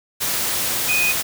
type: tone in noise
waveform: sine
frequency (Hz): 2489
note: D#7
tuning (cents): 0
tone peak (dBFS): -17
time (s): 0.88-1.13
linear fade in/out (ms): 20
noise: white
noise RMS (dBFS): -22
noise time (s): 0.2-1.23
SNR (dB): +2
effects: none